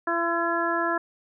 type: harmonic tone with a mistuned harmonic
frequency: 337.6 Hz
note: E4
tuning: 41 cents sharp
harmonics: 1 / 2 / 3 / 4 / 5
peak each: -29 / -29 / -29 / -29 / -29 dBFS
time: 0.07-0.98 s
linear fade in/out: 5 ms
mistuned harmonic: 3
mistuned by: +16 cents
effects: none